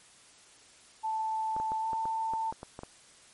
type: tone with pitch glide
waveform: sine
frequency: 880 to 892.3 Hz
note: A5 to A5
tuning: 0 to +24 cents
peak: -29 dBFS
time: 1.03-2.52 s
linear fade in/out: 20 ms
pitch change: +24 cents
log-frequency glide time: 1.79-1.88 s
type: clicks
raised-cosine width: 1 ms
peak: -26 dBFS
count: 10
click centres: 1.565 / 1.6 / 1.719 / 1.932 / 2.055 / 2.336 / 2.525 / 2.631 / 2.791 / 2.834 s
effects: white hiss -57 dBFS RMS until 3.33 s + MP3 48 kbps